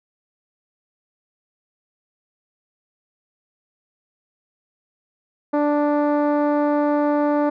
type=tone with low-pass filter; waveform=10% pulse; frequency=293.7 Hz; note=D4; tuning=in tune; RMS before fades=-19 dBFS; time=5.53-7.5 s; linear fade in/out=10 ms; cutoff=670 Hz; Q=0.78; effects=none